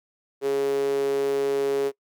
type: tone with high-pass filter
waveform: sawtooth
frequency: 138.59 Hz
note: C#3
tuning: in tune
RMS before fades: -24 dBFS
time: 0.41-1.92 s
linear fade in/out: 50 ms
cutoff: 400 Hz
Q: 9.4
effects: noise-tail reverb RT60 0.1 s tail -23 dB re dry